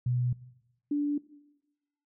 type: tone pair in turn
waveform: sine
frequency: 123.6 / 291 Hz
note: B2 / D4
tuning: +2 / -16 cents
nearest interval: octave + minor third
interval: 1482 cents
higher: second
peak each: -25 dBFS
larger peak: neither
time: 0.06-0.33 / 0.91-1.18 s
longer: neither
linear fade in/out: 5 ms
effects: noise-tail reverb RT60 1.0 s tail -19 dB re dry